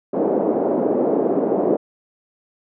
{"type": "band-pass noise", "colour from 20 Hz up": "white", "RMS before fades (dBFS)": -19, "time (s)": [0.13, 1.77], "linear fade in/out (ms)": 10, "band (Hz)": [230, 570], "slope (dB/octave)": 24, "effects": []}